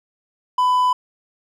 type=tone; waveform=triangle; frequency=1000 Hz; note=B5; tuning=21 cents sharp; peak=-12 dBFS; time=0.58-0.93 s; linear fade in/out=5 ms; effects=none